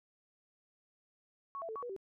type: tone with pitch steps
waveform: sine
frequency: 1108 / 666 / 441.8 / 1124 / 485 / 386.7 Hz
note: C#6 / E5 / A4 / C#6 / B4 / G4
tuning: -1 / +18 / +7 / +24 / -31 / -24 cents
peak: -39 dBFS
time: 1.55-1.964 s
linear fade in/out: 0 ms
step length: 69 ms
effects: none